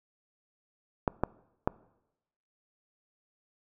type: clicks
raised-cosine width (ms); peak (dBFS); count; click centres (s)
1; -11; 3; 1.078 / 1.236 / 1.675
effects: noise-tail reverb RT60 0.9 s tail -22 dB re dry